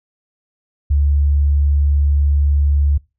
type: tone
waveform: sine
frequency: 71.8 Hz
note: D2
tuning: 39 cents flat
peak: -11 dBFS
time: 0.9-2.98 s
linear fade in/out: 10 ms
effects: noise-tail reverb RT60 0.3 s tail -25 dB re dry